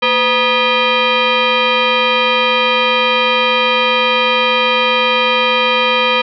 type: tone with frequency modulation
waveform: sine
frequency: 960 Hz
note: B5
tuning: 49 cents flat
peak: -10 dBFS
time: 0.02-6.22 s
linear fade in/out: 10 ms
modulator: 733 Hz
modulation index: 3.5
effects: none